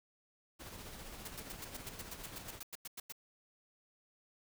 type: noise with tremolo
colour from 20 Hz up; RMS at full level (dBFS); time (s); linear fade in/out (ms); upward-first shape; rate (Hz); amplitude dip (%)
pink; -48; 0.59-2.6; 20; sine; 15; 35
type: noise bursts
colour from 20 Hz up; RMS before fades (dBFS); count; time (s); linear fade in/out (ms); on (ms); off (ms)
white; -45; 16; 1.25-3.123; 5; 28; 95
effects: none